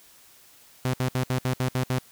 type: tone bursts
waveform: sawtooth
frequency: 128.1 Hz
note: C3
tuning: 36 cents flat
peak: -19 dBFS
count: 8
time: 0.85-1.985 s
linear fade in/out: 0 ms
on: 85 ms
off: 65 ms
effects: white hiss -54 dBFS RMS until 2.11 s